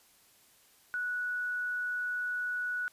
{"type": "tone", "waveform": "sine", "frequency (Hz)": 1472, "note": "F#6", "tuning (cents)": -9, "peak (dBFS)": -31, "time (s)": [0.94, 2.88], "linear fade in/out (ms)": 0, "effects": ["white hiss -63 dBFS RMS until 2.92 s", "resampled to 32000 Hz"]}